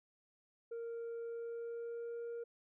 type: tone with pitch glide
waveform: sine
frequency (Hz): 464.2 to 468.8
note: A#4 to A#4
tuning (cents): -7 to +10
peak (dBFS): -38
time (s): 0.71-2.44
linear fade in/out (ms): 10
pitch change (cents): +17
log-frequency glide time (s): 1.22-2.21
effects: tanh soft clip ceiling -40 dBFS